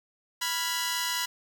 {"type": "chord", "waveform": "10% pulse", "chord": "F diminished", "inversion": "second", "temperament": "equal", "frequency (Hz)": [987.8, 1396.9, 1661.2], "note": ["Cb6", "F6", "Ab6"], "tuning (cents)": [0, 0, 0], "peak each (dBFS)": [-21, -27, -26], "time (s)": [0.41, 1.26], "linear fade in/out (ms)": 10, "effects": ["9-bit"]}